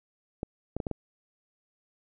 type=clicks; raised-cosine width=2 ms; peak=-18 dBFS; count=5; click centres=0.431 / 0.766 / 0.802 / 0.868 / 0.913 s; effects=none